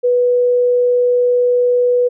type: tone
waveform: sine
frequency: 491.2 Hz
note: B4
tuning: 9 cents flat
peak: -10 dBFS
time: 0.03-2.09 s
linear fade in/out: 20 ms
effects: none